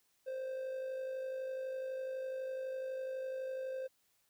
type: tone with amplitude modulation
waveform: triangle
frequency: 523.3 Hz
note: C5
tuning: in tune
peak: -34 dBFS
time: 0.26-3.88 s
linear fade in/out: 20 ms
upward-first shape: sine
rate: 52 Hz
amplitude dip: 40%
effects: white hiss -75 dBFS RMS until 4.29 s